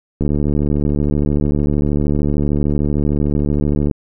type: click train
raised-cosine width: 3 ms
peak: -5 dBFS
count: 272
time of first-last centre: 0.21-3.912 s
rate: 73.2 Hz
effects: none